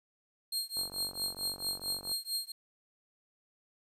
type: tone with tremolo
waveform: sawtooth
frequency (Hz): 4218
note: C8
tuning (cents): +13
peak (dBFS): -27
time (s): 0.52-2.52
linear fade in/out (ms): 5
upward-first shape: triangle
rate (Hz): 4.5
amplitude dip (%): 100
type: click train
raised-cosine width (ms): 1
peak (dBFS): -34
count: 64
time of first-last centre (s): 0.77-2.116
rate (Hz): 46.8
effects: resampled to 32000 Hz + 11-bit